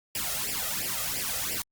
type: noise with flanger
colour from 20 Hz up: white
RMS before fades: -31 dBFS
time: 0.15-1.62 s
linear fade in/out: 2 ms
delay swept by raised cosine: 0.38 to 1.58 ms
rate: 2.9 Hz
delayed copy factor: +0.9
effects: Opus 48 kbps